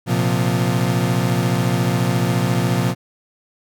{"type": "chord", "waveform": "35% pulse", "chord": "Bb suspended second", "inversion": "none", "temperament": "equal with one note detuned", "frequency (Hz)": [116.54, 130.81, 176.03], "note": ["Bb2", "C3", "F3"], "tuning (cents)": [0, 0, 14], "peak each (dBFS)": -19, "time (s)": [0.06, 2.95], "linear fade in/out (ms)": 50, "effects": []}